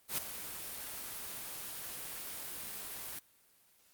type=noise with ADSR envelope; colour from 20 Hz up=white; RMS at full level=-32 dBFS; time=0.08-3.19 s; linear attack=100 ms; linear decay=4 ms; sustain=-11 dB; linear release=4 ms; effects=white hiss -67 dBFS RMS until 3.93 s + Opus 32 kbps